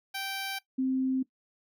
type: tone pair in turn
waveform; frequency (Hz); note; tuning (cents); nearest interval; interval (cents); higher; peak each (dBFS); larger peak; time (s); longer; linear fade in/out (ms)
10% pulse / sine; 780 / 261.5; G5 / C4; -9 / -1; octave + perfect fifth; 1892; first; -25; neither; 0.14-0.59 / 0.78-1.23; neither; 10
effects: noise-tail reverb RT60 0.1 s tail -18 dB re dry

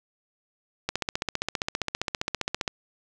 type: click train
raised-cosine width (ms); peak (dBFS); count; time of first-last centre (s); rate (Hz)
0.2; -9; 28; 0.89-2.678; 15.1
effects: none

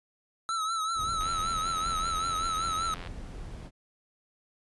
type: tone with vibrato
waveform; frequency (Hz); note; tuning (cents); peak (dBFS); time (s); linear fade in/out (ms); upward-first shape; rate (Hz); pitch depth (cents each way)
square; 1310; E6; -11; -29; 0.49-2.94; 0; triangle; 5.2; 69
type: noise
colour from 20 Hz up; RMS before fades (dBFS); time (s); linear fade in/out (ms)
brown; -40; 0.95-3.71; 50
type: click train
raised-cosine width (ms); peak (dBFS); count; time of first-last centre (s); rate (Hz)
0.3; -26; 164; 1.21-3.073; 87.5
effects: resampled to 24000 Hz

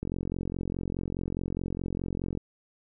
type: click train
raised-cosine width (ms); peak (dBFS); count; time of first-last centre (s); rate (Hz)
3; -19; 106; 0.03-2.374; 44.8
effects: none

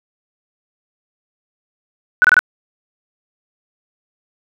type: tone bursts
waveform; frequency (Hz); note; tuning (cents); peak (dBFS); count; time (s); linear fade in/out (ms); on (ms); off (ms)
sine; 1487; F#6; +8; -6; 4; 2.22-2.391; 0; 24; 25
effects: none

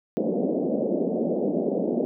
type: band-pass noise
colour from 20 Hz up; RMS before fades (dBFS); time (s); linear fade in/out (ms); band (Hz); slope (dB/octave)
pink; -25; 0.17-2.05; 0; 190 to 620; 48
effects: none

